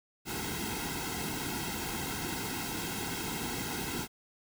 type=noise with comb filter; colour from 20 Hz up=pink; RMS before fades=-36 dBFS; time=0.25-4.08 s; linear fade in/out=50 ms; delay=1.7 ms; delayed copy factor=-0.95; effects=none